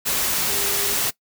sine tone in noise, 402.6 Hz, G4, 46 cents sharp, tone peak -33 dBFS, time 0.48-0.95 s, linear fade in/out 20 ms, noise white, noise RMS -22 dBFS, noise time 0.05-1.11 s, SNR -14 dB, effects noise-tail reverb RT60 0.1 s tail -20 dB re dry

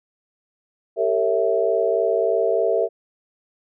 sine chord, G diminished seventh, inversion none, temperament equal with one note detuned, 392 / 455.3 / 554.4 / 659.3 Hz, G4 / Bb4 / Db5 / Fb5, 0 / -41 / 0 / 0 cents, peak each -24 / -21 / -26 / -21 dBFS, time 0.96-2.89 s, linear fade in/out 50 ms, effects none

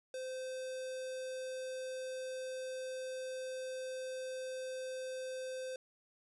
square tone with notch filter, 517 Hz, C5, 21 cents flat, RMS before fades -42 dBFS, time 0.14-5.76 s, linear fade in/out 2 ms, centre 2000 Hz, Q 1.4, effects resampled to 24000 Hz

